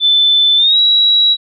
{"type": "tone with pitch glide", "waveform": "sine", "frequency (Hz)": [3520, 3883], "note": ["A7", "B7"], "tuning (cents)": [0, -30], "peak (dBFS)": -7, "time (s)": [0, 1.37], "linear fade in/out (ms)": 50, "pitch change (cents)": 170, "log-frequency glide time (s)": [0.57, 0.78], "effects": []}